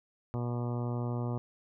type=harmonic tone; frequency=120.8 Hz; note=B2; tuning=38 cents flat; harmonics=1 / 2 / 3 / 4 / 5 / 6 / 7 / 8 / 9 / 10; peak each=-32 / -38 / -42 / -44 / -46 / -48 / -49 / -50 / -51 / -52 dBFS; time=0.34-1.38 s; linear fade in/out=0 ms; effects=none